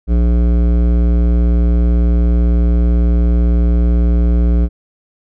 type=tone with hard clipping; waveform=sine; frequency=59 Hz; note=A#1; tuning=22 cents sharp; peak=-11 dBFS; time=0.07-4.69 s; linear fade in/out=50 ms; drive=14 dB; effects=none